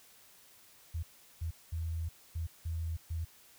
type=tone bursts at uneven times; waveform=sine; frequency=82 Hz; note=E2; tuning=9 cents flat; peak=-33 dBFS; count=6; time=0.94-1.03 / 1.41-1.51 / 1.72-2.09 / 2.35-2.47 / 2.65-2.97 / 3.1-3.25 s; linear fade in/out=10 ms; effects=white hiss -60 dBFS RMS until 3.58 s